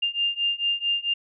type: beating tone pair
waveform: sine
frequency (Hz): 2800 / 2804.5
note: F7 / F7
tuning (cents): +4 / +7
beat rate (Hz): 4.5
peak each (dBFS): -26 / -25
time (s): 0.02-1.14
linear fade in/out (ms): 10
effects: none